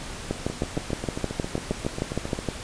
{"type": "two click trains", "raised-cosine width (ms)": 2, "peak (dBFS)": [-11, -16], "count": [15, 15], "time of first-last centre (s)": [[0.31, 2.487], [0.5, 2.389]], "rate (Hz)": [6.43, 7.41], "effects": ["pink hiss -37 dBFS RMS until 2.63 s", "resampled to 22050 Hz"]}